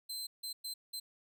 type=tone bursts at uneven times; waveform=sawtooth; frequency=4100 Hz; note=C8; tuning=36 cents flat; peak=-36 dBFS; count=4; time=0.09-0.27 / 0.43-0.53 / 0.64-0.74 / 0.93-1 s; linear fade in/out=10 ms; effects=none